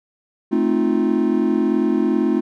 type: chord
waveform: triangle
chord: F dominant seventh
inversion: first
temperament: equal with one note detuned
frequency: 218.7 / 261.6 / 311.1 / 349.2 Hz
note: A3 / C4 / Eb4 / F4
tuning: -10 / 0 / 0 / 0 cents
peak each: -19 dBFS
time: 0.51-2.41 s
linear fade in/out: 20 ms
effects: none